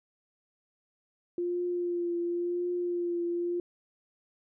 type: tone with vibrato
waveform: sine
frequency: 349.2 Hz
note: F4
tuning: in tune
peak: -28 dBFS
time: 1.38-3.6 s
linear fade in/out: 2 ms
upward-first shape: triangle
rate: 0.94 Hz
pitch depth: 27 cents each way
effects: none